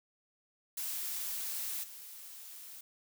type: noise with level steps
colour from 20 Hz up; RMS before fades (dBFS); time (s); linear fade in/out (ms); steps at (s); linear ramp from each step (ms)
blue; -38 / -49; 0.77-2.81; 5; 1.83; 10
effects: none